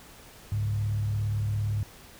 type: tone with frequency modulation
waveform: sine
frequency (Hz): 104.2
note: G#2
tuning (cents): +6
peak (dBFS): -25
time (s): 0.52-1.83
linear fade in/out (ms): 0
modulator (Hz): 37.4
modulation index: 0.48
effects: pink hiss -50 dBFS RMS until 2.19 s